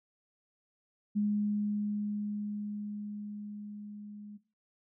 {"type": "tone with level ramp", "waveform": "sine", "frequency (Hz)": 207.7, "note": "G#3", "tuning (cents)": 0, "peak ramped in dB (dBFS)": [-26, -44], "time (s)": [1.15, 4.38], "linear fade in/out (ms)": 20, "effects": ["noise-tail reverb RT60 0.4 s tail -19 dB re dry"]}